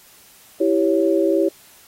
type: chord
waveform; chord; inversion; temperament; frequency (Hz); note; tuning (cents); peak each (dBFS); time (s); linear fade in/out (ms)
sine; C# diminished; first; equal; 329.6 / 392 / 554.4; E4 / G4 / C#5; 0 / 0 / 0; -18 / -19 / -20; 0.6-1.49; 10
effects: white hiss -49 dBFS RMS until 1.87 s + AAC 48 kbps